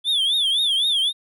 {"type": "tone with vibrato", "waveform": "triangle", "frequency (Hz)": 3407, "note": "G#7", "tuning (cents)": 44, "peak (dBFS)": -16, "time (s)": [0.04, 1.13], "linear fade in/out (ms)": 50, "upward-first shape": "triangle", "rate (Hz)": 3.9, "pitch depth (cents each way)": 180, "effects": []}